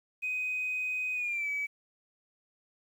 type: tone with pitch glide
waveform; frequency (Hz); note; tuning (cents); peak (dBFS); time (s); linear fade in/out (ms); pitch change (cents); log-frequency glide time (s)
sine; 2507 to 2286; D#7 to D7; +12 to -47; -29; 0.22-1.67; 20; -159; 1.14-1.49
effects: tanh soft clip ceiling -26 dBFS + 10-bit